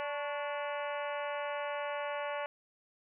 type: harmonic tone with a mistuned harmonic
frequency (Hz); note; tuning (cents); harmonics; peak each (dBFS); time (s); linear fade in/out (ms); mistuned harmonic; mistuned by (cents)
290.9; D4; -16; 2 / 3 / 4 / 5 / 6 / 7 / 8 / 9 / 10; -37 / -41 / -43 / -45 / -47 / -48 / -49 / -50 / -51; 0-2.46; 0; 4; -69
effects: none